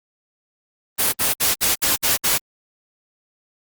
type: noise bursts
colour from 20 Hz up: white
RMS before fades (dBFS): -18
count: 7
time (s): 0.98-2.384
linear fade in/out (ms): 20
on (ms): 150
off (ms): 59
effects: Opus 32 kbps